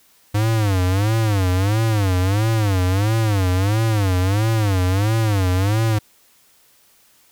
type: tone with vibrato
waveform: square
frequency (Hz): 101.2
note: G#2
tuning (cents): -44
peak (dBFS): -16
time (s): 0.34-5.99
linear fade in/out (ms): 10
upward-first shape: sine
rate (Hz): 1.5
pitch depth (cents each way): 190
effects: white hiss -55 dBFS RMS until 7.31 s